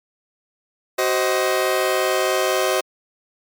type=chord; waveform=sawtooth; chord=C diminished; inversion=second; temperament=just; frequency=376.7 / 523.3 / 627.9 Hz; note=Gb4 / C5 / Eb5; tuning=+31 / 0 / +16 cents; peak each=-18 dBFS; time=0.98-2.81 s; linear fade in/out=10 ms; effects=MP3 96 kbps